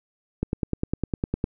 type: click train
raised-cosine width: 3 ms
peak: -11 dBFS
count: 11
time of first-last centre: 0.43-1.441 s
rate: 9.89 Hz
effects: none